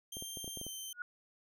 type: tone with pitch glide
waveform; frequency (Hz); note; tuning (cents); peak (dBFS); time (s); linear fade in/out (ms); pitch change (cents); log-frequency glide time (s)
15% pulse; 3167 to 3105; G7 to G7; +17 to -17; -35; 0.12-0.93; 5; -34; 0.61-0.66
type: clicks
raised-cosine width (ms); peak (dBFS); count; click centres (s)
2; -33; 8; 0.169 / 0.224 / 0.372 / 0.444 / 0.478 / 0.573 / 0.614 / 0.666
type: tone with exponential growth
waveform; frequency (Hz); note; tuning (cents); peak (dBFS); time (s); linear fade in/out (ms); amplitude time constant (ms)
sine; 1448; F#6; -38; -33; 0.92-1.02; 2; 20
effects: none